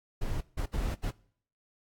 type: noise bursts at uneven times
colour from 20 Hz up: brown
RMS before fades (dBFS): -31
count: 4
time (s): 0.21-0.41 / 0.57-0.66 / 0.73-0.95 / 1.03-1.11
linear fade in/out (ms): 10
effects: noise-tail reverb RT60 0.6 s tail -22 dB re dry + AAC 64 kbps